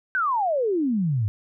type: exponential sweep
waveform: sine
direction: down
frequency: 1568 to 97.6 Hz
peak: -20 dBFS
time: 0.15-1.28 s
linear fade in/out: 0 ms
effects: none